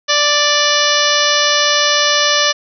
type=harmonic tone; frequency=587.3 Hz; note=D5; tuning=in tune; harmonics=1 / 2 / 3 / 4 / 5 / 6 / 7 / 8 / 9 / 10; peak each=-19 / -19 / -18 / -24 / -19 / -20 / -21 / -24 / -20 / -21 dBFS; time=0.08-2.53 s; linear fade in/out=20 ms; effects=none